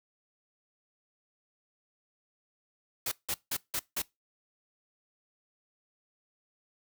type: noise bursts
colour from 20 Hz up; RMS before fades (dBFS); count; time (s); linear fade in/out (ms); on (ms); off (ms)
white; -32; 5; 3.06-4.02; 5; 56; 170
effects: noise-tail reverb RT60 0.2 s tail -22 dB re dry